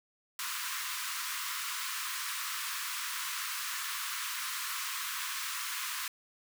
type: high-pass noise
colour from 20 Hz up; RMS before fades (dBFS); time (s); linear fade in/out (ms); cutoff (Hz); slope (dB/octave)
pink; -37; 0.39-6.08; 2; 1000; 96
effects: none